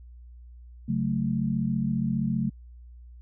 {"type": "chord", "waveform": "sine", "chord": "F# minor", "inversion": "second", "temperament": "equal", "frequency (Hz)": [138.59, 185, 220], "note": ["C#3", "F#3", "A3"], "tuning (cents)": [0, 0, 0], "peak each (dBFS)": [-29, -29, -27], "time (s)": [0.88, 2.5], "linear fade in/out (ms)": 10, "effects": ["added 60 Hz sine -44 dBFS peak until 3.21 s"]}